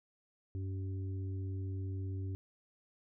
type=harmonic tone; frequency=95.6 Hz; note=G2; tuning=43 cents flat; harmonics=1 / 3 / 4; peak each=-36 / -48 / -52 dBFS; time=0.55-2.35 s; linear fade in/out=0 ms; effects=none